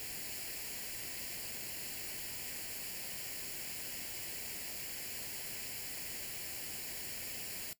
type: noise with comb filter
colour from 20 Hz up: white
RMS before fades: -43 dBFS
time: 0-7.73 s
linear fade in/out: 0 ms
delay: 0.41 ms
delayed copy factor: +0.65
effects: noise-tail reverb RT60 0.1 s tail -17 dB re dry